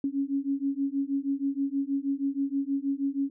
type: beating tone pair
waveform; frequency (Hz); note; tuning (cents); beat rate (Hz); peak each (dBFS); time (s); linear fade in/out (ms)
sine; 273.7 / 280; C#4 / C#4; -22 / +18; 6.3; -29; 0.04-3.3; 2
effects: none